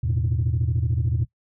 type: chord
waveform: sine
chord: E suspended fourth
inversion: none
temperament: equal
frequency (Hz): 82.41 / 110 / 123.47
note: E2 / A2 / B2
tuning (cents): 0 / 0 / 0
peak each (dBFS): -23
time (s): 0.03-1.25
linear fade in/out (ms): 10
effects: noise-tail reverb RT60 0.1 s tail -20 dB re dry + tanh soft clip ceiling -15 dBFS